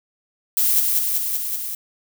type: noise with echo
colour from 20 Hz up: violet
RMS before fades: -18 dBFS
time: 0.57-0.8 s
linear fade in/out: 2 ms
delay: 190 ms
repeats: 5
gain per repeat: -2 dB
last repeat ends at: 1.75 s
effects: none